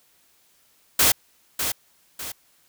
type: noise with echo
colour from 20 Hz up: white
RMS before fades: -17 dBFS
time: 0.99-1.12 s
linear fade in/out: 5 ms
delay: 600 ms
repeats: 2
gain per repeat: -8 dB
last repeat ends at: 2.32 s
effects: white hiss -61 dBFS RMS until 2.68 s